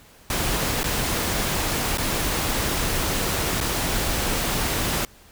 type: noise with dropouts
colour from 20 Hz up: pink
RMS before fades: -24 dBFS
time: 0.3-5.05 s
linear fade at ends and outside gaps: 2 ms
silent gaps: 0.832-0.841 / 1.974-1.982 / 3.604-3.61 s
effects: pink hiss -51 dBFS RMS until 5.31 s